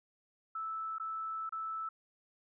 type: tone with dropouts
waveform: sine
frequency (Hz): 1314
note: E6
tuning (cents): -6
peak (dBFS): -36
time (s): 0.55-1.89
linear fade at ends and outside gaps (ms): 5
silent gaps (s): 0.984-0.998 / 1.493-1.523
effects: none